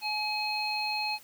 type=harmonic tone; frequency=847 Hz; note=G#5; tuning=34 cents sharp; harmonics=1 / 3 / 5; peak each=-33 / -33 / -33 dBFS; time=0.01-1.19 s; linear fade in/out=50 ms; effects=white hiss -54 dBFS RMS until 1.23 s